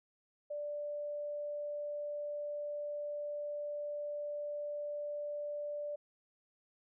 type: tone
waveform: sine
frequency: 587.3 Hz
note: D5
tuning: in tune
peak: -37 dBFS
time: 0.5-5.96 s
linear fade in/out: 10 ms
effects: none